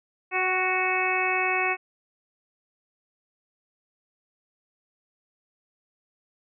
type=harmonic tone with a mistuned harmonic; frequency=370 Hz; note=F#4; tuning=in tune; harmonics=1 / 2 / 3 / 4 / 5 / 6 / 7; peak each=-31 / -29 / -31 / -34 / -32 / -28 / -28 dBFS; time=0.31-1.77 s; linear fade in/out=50 ms; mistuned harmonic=2; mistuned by=+16 cents; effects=none